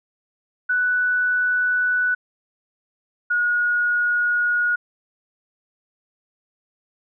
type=tone pair in turn; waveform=sine; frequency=1485 / 1446.9 Hz; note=F#6 / F#6; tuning=+6 / -39 cents; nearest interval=unison; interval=45 cents; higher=first; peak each=-17 dBFS; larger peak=neither; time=0.69-2.15 / 3.3-4.76 s; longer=neither; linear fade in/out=10 ms; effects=none